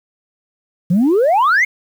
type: exponential sweep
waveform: sine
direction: up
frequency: 163.7 to 2217 Hz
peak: -8 dBFS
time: 0.9-1.65 s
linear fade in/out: 10 ms
effects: tanh soft clip ceiling -8 dBFS + 7-bit

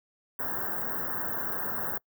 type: band-stop noise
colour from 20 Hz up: white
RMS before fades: -32 dBFS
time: 0.39-1.98 s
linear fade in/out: 5 ms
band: 1800 to 15000 Hz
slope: 96 dB/octave
effects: noise-tail reverb RT60 0.1 s tail -26 dB re dry + high-pass 100 Hz 12 dB/octave

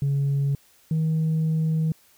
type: tone pair in turn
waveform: sine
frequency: 140 / 158.89 Hz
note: C#3 / D#3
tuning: +18 / +37 cents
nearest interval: major second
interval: 219 cents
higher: second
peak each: -18 dBFS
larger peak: neither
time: 0.02-0.55 / 0.91-1.92 s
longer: second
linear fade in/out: 2 ms
effects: tanh soft clip ceiling -18 dBFS + white hiss -58 dBFS RMS until 2.17 s

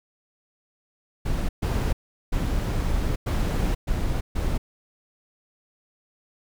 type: noise bursts at uneven times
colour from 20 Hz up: brown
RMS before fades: -24 dBFS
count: 6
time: 1.25-1.49 / 1.62-1.93 / 2.32-3.16 / 3.26-3.75 / 3.87-4.21 / 4.35-4.58 s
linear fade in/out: 10 ms
effects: none

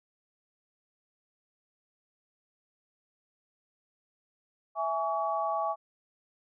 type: chord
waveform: sine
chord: C# minor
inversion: first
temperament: equal with one note detuned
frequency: 659.3 / 830.6 / 1132.7 Hz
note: E5 / G#5 / C#6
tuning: 0 / 0 / +37 cents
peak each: -32 dBFS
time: 4.75-5.76 s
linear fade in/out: 50 ms
effects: none

